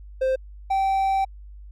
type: tone pair in turn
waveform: triangle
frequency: 523.3 / 775.7 Hz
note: C5 / G5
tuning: 0 / -18 cents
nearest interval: perfect fifth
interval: 682 cents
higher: second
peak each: -17 dBFS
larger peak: neither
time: 0.21-0.36 / 0.7-1.25 s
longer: second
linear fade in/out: 10 ms
effects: added 50 Hz sine -39 dBFS peak until 1.71 s